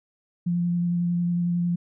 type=tone with vibrato; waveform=sine; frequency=173.9 Hz; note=F3; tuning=7 cents flat; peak=-21 dBFS; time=0.46-1.76 s; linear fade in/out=10 ms; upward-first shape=square; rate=11 Hz; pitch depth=10 cents each way; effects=none